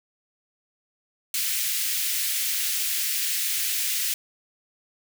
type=high-pass noise; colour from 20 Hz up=white; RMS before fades=-26 dBFS; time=1.34-4.14 s; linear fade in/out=2 ms; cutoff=1900 Hz; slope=24 dB/octave; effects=none